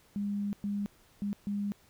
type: tone bursts at uneven times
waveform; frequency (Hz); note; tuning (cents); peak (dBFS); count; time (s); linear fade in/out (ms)
sine; 203.1; G#3; -38; -30; 4; 0.16-0.53 / 0.64-0.86 / 1.22-1.33 / 1.47-1.72; 0
effects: pink hiss -63 dBFS RMS until 1.89 s